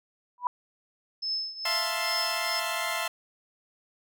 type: tone with exponential growth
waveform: sine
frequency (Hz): 983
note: B5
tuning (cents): -8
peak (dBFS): -19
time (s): 0.38-0.47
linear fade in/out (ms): 1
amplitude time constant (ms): 18
type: tone with tremolo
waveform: sine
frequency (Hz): 5230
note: E8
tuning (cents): -15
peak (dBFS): -26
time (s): 1.22-2.6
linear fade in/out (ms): 10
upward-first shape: triangle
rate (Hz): 2.3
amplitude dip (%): 85
type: chord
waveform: 15% pulse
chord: F major seventh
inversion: third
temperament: equal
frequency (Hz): 659.3 / 698.5 / 880 / 1046.5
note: E5 / F5 / A5 / C6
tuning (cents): 0 / 0 / 0 / 0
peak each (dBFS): -27 / -29 / -30 / -26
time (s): 1.65-3.08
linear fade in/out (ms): 5
effects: none